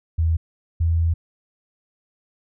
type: tone pair in turn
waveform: sine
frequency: 81.5 / 82.88 Hz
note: E2 / E2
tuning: -19 / +10 cents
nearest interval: unison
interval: 29 cents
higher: second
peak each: -16 dBFS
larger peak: neither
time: 0.18-0.37 / 0.8-1.14 s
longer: second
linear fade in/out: 10 ms
effects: none